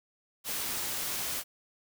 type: noise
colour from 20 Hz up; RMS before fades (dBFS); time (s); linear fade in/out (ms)
white; -34; 0.44-1.44; 50
effects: none